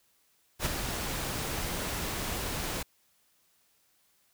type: noise with ADSR envelope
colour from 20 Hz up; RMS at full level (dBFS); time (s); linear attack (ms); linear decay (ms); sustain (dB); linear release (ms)
pink; -28; 0.59-2.83; 68; 15; -6; 8
effects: white hiss -69 dBFS RMS until 4.33 s